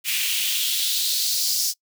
white noise with high-pass filter sweep, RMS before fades -23 dBFS, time 0.04-1.74 s, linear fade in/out 50 ms, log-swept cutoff 2500 to 5300 Hz, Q 3.3, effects noise-tail reverb RT60 0.1 s tail -24 dB re dry

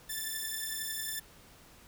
5% pulse beating tone pair, 1760 / 1771 Hz, A6 / A6, 0 / +11 cents, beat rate 11 Hz, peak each -27 dBFS, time 0.09-1.2 s, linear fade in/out 10 ms, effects pink hiss -57 dBFS RMS until 1.87 s

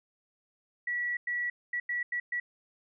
sine tone bursts at uneven times, 1939 Hz, B6, 32 cents flat, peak -29 dBFS, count 6, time 0.87-1.17 / 1.27-1.5 / 1.73-1.8 / 1.89-2.03 / 2.12-2.2 / 2.32-2.4 s, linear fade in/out 5 ms, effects none

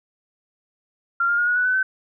sine tone with pitch steps, 1384 / 1407.4 / 1431.2 / 1455.3 / 1479.9 / 1504.9 / 1530.3 Hz, F6 / F6 / F6 / F#6 / F#6 / F#6 / G6, -16 / +13 / +42 / -29 / 0 / +29 / -42 cents, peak -17 dBFS, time 1.2-1.83 s, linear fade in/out 5 ms, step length 90 ms, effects none

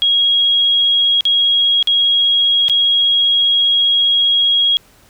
sine tone with dropouts, 3295 Hz, G#7, 14 cents flat, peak -10 dBFS, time 0.02-4.77 s, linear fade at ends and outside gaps 0 ms, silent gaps 1.208-1.253 / 1.827-1.873 / 2.683-2.697 s, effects pink hiss -49 dBFS RMS until 5.09 s

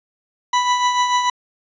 40% pulse tone with tremolo, 987.8 Hz, B5, in tune, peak -12 dBFS, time 0.53-1.3 s, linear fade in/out 5 ms, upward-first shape triangle, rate 6.8 Hz, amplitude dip 55%, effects resampled to 16000 Hz + 8-bit

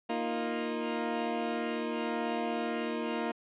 20% pulse chord, Bb suspended fourth, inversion none, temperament equal, 233.1 / 311.1 / 349.2 Hz, Bb3 / Eb4 / F4, 0 / 0 / 0 cents, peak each -29 / -32 / -32 dBFS, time 0.09-3.32 s, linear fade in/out 10 ms, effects resampled to 8000 Hz

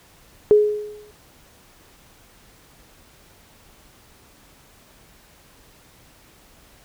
sine tone with exponential decay, 420 Hz, G#4, 19 cents sharp, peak -7 dBFS, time 0.51-1.11 s, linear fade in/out 0 ms, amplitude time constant 130 ms, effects pink hiss -52 dBFS RMS until 6.84 s

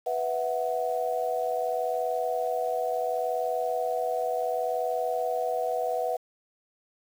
sine chord, B suspended fourth, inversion none, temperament equal, 493.9 / 659.3 / 740 Hz, B4 / E5 / F#5, 0 / 0 / 0 cents, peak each -30 dBFS, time 0.06-6.17 s, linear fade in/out 10 ms, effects 8-bit

